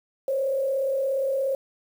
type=tone with frequency modulation; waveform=sine; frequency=540 Hz; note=C#5; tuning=45 cents flat; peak=-22 dBFS; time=0.28-1.55 s; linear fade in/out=2 ms; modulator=37.1 Hz; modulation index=0.52; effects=8-bit